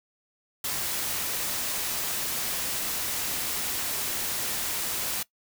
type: noise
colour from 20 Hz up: white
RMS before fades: -30 dBFS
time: 0.64-5.23 s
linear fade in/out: 5 ms
effects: noise-tail reverb RT60 0.1 s tail -20 dB re dry